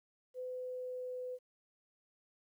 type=tone with pitch glide; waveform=sine; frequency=506 to 502.8 Hz; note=B4 to B4; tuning=+42 to +31 cents; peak=-39 dBFS; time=0.34-1.39 s; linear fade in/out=50 ms; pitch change=-11 cents; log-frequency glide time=0.46-1.25 s; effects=12-bit